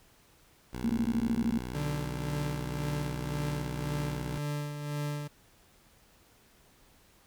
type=tone; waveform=10% pulse; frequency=61.74 Hz; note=B1; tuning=in tune; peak=-28 dBFS; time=0.73-4.38 s; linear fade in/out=5 ms
type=tone bursts; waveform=sine; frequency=230 Hz; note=A#3; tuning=23 cents flat; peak=-25 dBFS; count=10; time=0.84-1.578 s; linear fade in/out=2 ms; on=54 ms; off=22 ms
type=tone with tremolo; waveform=40% pulse; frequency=146.83 Hz; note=D3; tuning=in tune; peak=-30 dBFS; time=1.74-5.28 s; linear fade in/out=10 ms; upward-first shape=sine; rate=1.9 Hz; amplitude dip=50%
effects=pink hiss -62 dBFS RMS until 7.26 s